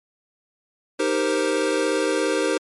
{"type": "chord", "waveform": "square", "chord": "C minor seventh", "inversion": "first", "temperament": "equal", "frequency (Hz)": [311.1, 392, 466.2, 523.3], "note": ["Eb4", "G4", "Bb4", "C5"], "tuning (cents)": [0, 0, 0, 0], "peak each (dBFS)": -26, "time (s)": [0.99, 2.58], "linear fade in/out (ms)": 10, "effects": ["MP3 48 kbps"]}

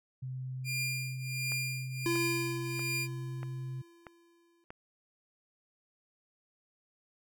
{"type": "tone with pitch glide", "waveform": "sine", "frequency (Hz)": [129.2, 130.1], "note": ["C3", "C3"], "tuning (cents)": [-21, -9], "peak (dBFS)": -36, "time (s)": [0.22, 3.82], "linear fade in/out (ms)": 10, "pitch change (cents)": 12, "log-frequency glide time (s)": [2.87, 3.02]}
{"type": "tone with tremolo", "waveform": "sawtooth", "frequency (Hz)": 2400, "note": "D7", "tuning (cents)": 37, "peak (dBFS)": -28, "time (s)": [0.64, 3.08], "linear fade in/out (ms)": 50, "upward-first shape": "triangle", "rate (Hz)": 1.4, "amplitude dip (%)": 90}
{"type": "click train", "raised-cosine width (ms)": 0.5, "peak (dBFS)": -29, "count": 6, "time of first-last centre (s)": [1.52, 4.705], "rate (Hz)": 1.57}
{"type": "tone with exponential decay", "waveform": "square", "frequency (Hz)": 340, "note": "F4", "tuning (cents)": -46, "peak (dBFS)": -29, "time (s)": [2.06, 4.64], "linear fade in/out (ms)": 0, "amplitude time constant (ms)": 560}
{"effects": []}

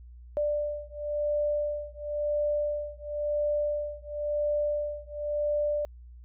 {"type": "beating tone pair", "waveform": "sine", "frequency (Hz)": [590, 590.96], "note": ["D5", "D5"], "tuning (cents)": [8, 11], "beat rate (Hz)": 0.96, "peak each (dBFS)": [-30, -30], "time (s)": [0.37, 5.85], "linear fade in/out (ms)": 0, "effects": ["added 60 Hz sine -45 dBFS peak until 6.24 s"]}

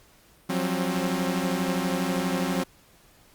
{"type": "tone cluster", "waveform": "sawtooth", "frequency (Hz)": [176.5, 188.9, 267], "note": ["F3", "F#3", "C4"], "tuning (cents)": [19, 36, 35], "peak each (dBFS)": -25, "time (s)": [0.49, 2.64], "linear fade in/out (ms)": 10, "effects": ["pink hiss -57 dBFS RMS until 3.34 s", "Opus 48 kbps"]}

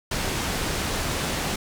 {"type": "low-pass noise", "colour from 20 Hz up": "pink", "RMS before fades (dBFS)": -27, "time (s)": [0.11, 1.56], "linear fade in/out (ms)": 5, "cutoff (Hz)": 9600, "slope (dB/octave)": 12, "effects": []}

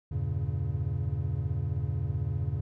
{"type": "chord", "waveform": "triangle", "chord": "E diminished seventh", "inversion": "none", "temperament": "equal with one note detuned", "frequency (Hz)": [82.41, 98, 116.54, 140.12], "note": ["E2", "G2", "Bb2", "Db3"], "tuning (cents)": [0, 0, 0, 19], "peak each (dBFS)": [-32, -31, -33, -31], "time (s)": [0.11, 2.61], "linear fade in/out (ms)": 10, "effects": []}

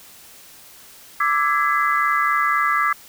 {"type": "chord", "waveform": "sine", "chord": "E dominant seventh", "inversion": "third", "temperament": "equal with one note detuned", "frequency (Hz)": [1174.7, 1318.5, 1661.2, 2026], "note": ["D6", "E6", "G#6", "B6"], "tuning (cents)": [0, 0, 0, 44], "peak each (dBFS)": [-19, -23, -23, -24], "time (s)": [1.2, 2.93], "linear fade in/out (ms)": 5, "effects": ["white hiss -45 dBFS RMS until 3.08 s"]}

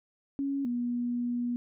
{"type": "tone pair in turn", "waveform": "sine", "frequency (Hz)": [277.2, 241.8], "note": ["C#4", "B3"], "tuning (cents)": [0, -36], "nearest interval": "major second", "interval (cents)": 236, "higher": "first", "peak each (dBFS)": -28, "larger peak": "neither", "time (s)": [[0.39, 0.65], [0.65, 1.56]], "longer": "second", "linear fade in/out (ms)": 0, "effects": []}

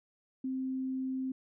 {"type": "tone", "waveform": "sine", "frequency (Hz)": 261.6, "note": "C4", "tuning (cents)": 0, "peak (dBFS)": -32, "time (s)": [0.44, 1.32], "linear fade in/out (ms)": 5, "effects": []}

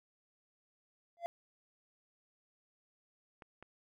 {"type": "tone with exponential growth", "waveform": "triangle", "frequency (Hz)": 685, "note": "F5", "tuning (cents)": -34, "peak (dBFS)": -29, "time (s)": [1.17, 1.26], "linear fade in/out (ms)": 0, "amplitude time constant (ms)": 19}
{"type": "clicks", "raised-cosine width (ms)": 0.5, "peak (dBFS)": -36, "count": 2, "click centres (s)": [3.422, 3.626]}
{"effects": []}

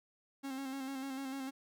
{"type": "tone with vibrato", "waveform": "45% pulse", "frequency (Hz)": 268.8, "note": "C4", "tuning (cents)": 47, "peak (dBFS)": -39, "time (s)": [0.43, 1.51], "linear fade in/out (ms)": 20, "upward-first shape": "square", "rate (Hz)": 6.7, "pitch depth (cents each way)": 34, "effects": []}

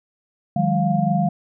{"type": "tone cluster", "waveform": "sine", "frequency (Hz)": [154.7, 180.1, 203.3, 703], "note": ["D#3", "F#3", "G#3", "F5"], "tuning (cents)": [-10, -46, -37, 11], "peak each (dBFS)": -22, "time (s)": [0.56, 1.29], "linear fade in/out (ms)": 5, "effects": []}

